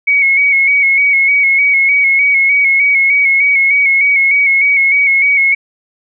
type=tone with vibrato; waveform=sine; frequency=2217 Hz; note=C#7; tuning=in tune; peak=-7 dBFS; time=0.07-5.55 s; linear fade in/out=10 ms; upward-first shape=square; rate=3.3 Hz; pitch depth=34 cents each way; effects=none